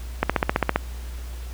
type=click train; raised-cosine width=0.5 ms; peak=-3 dBFS; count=9; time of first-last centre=0.23-0.76 s; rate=15.1 Hz; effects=added 60 Hz sine -31 dBFS peak until 1.53 s + pink hiss -45 dBFS RMS until 1.53 s